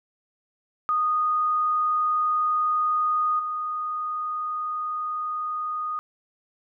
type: tone with level steps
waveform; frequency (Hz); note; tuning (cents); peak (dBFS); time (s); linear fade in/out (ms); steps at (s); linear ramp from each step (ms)
sine; 1236; D#6; -12; -20 / -26; 0.89-5.99; 0; 3.39; 5
effects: none